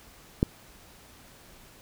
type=click; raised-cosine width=3 ms; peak=-8 dBFS; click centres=0.429 s; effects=pink hiss -53 dBFS RMS until 1.81 s

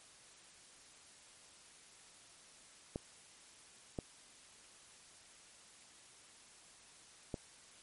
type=clicks; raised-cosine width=2 ms; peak=-25 dBFS; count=3; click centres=2.959 / 3.988 / 7.342 s; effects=white hiss -60 dBFS RMS until 7.82 s + MP3 48 kbps

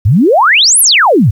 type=exponential two-way sweep; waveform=sine; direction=up then down; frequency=87.6 to 11840 to 87.6 Hz; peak=-4 dBFS; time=0.05-1.31 s; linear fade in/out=10 ms; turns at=0.8 s; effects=7-bit

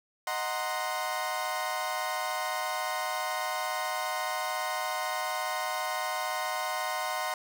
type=chord; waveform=30% pulse; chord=C half-diminished seventh; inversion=first; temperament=equal; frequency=622.3 / 740 / 932.3 / 1046.5 Hz; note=Eb5 / Gb5 / Bb5 / C6; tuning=0 / 0 / 0 / 0 cents; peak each=-35 / -32 / -35 / -32 dBFS; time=0.27-7.34 s; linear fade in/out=2 ms; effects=none

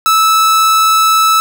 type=tone; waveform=45% pulse; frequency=1309 Hz; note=E6; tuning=13 cents flat; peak=-7 dBFS; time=0.06-1.4 s; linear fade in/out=0 ms; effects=none

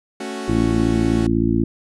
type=chord; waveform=sawtooth; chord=F# minor; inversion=first; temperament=equal; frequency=220 / 277.2 / 370 Hz; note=A3 / C#4 / F#4; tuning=0 / 0 / 0 cents; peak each=-27 / -27 / -26 dBFS; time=0.2-1.27 s; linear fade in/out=5 ms
type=harmonic tone; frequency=56.3 Hz; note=A1; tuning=40 cents sharp; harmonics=1 / 2 / 3 / 4 / 5 / 6; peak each=-25 / -23 / -27 / -21 / -21 / -21 dBFS; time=0.48-1.64 s; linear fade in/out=5 ms
effects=resampled to 24000 Hz

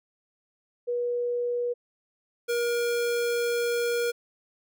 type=tone pair in turn; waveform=sine / square; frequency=483.8 / 475.2 Hz; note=B4 / A#4; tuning=-36 / +33 cents; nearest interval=unison; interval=31 cents; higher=first; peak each=-25 dBFS; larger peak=neither; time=0.87-1.74 / 2.48-4.12 s; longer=second; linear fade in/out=20 ms; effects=none

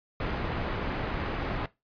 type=low-pass noise; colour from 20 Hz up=pink; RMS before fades=-32 dBFS; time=0.2-1.66 s; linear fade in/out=2 ms; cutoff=2100 Hz; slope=12 dB/octave; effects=noise-tail reverb RT60 0.2 s tail -18 dB re dry + resampled to 11025 Hz

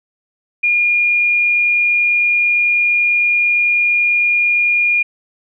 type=tone; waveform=sine; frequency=2423 Hz; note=D#7; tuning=47 cents flat; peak=-11 dBFS; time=0.63-5.03 s; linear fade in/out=10 ms; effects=none

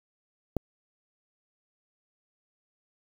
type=click; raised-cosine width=2 ms; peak=-13 dBFS; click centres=0.567 s; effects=7-bit

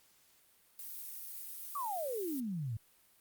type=noise; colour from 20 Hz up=violet; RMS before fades=-45 dBFS; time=0.79-2.4 s; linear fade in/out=0 ms
type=exponential sweep; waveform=sine; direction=down; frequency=1199 to 103.83 Hz; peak=-35 dBFS; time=1.75-2.77 s; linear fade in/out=5 ms
effects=white hiss -67 dBFS RMS until 3.2 s + Opus 48 kbps

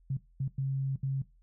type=tone bursts at uneven times; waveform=sine; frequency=135.2 Hz; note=C#3; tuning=43 cents flat; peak=-28 dBFS; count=4; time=0.1-0.17 / 0.4-0.48 / 0.58-0.96 / 1.03-1.22 s; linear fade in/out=5 ms; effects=noise-tail reverb RT60 0.2 s tail -17 dB re dry + added 42 Hz sine -59 dBFS peak until 1.42 s

